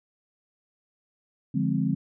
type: chord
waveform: sine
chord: D half-diminished seventh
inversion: none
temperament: equal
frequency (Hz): 146.83 / 174.61 / 207.7 / 261.6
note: D3 / F3 / Ab3 / C4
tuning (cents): 0 / 0 / 0 / 0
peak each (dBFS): -28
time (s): 1.54-1.95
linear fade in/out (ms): 10
effects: none